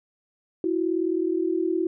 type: tone pair together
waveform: sine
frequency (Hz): 329.6 / 368.9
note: E4 / F#4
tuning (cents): 0 / -5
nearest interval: major second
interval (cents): 195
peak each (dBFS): -24 / -25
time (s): 0.64-1.87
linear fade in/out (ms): 2
effects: none